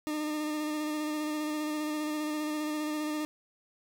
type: tone with vibrato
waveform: 40% pulse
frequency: 303.7 Hz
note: D#4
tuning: 42 cents flat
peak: -30 dBFS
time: 0.07-3.25 s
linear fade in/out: 0 ms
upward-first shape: square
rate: 15 Hz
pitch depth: 16 cents each way
effects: none